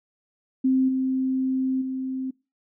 sine tone with level steps, 261.6 Hz, C4, in tune, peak -17 / -21 / -26 dBFS, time 0.64-2.31 s, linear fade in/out 10 ms, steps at 0.88 / 1.81 s, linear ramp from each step 10 ms, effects noise-tail reverb RT60 0.3 s tail -24 dB re dry

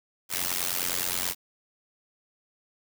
white noise with amplitude modulation, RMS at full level -25 dBFS, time 0.29-1.35 s, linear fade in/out 50 ms, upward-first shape sine, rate 89.4 Hz, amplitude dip 100%, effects none

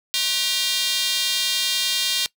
square tone with high-pass filter, 215.1 Hz, A3, 39 cents flat, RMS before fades -22 dBFS, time 0.14-2.26 s, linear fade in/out 0 ms, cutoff 3500 Hz, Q 2.6, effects noise-tail reverb RT60 0.1 s tail -21 dB re dry

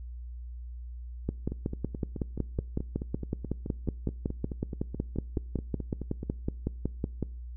two click trains, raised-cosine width 3 ms, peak -22 / -16 dBFS, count 23 / 33, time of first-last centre 1.52-6.231 / 1.29-7.227 s, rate 4.67 / 5.39 Hz, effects noise-tail reverb RT60 0.5 s tail -24 dB re dry + added 60 Hz sine -38 dBFS peak until 7.56 s

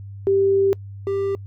sine / triangle tone pair in turn, 392 / 394.5 Hz, G4 / G4, 0 / +11 cents, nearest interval unison, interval 11 cents, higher second, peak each -14 / -18 dBFS, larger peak first, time 0.27-0.73 / 1.07-1.35 s, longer first, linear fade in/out 0 ms, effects noise-tail reverb RT60 0.1 s tail -25 dB re dry + added 99 Hz sine -33 dBFS peak until 1.46 s

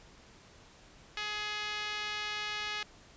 5% pulse tone with band-pass filter, 420 Hz, G#4, 19 cents sharp, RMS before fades -37 dBFS, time 1.17-2.83 s, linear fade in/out 2 ms, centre 2200 Hz, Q 0.68, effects pink hiss -57 dBFS RMS until 3.16 s + resampled to 16000 Hz

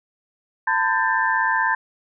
sine tone cluster, 896 / 1012 / 1587 / 1777 Hz, A5 / B5 / G6 / A6, +31 / +42 / +21 / +17 cents, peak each -23 dBFS, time 0.67-1.75 s, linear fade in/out 5 ms, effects none

